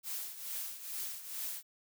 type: noise with tremolo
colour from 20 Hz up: blue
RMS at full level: -38 dBFS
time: 0.03-1.63 s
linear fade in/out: 50 ms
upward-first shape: triangle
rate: 2.3 Hz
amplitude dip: 75%
effects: none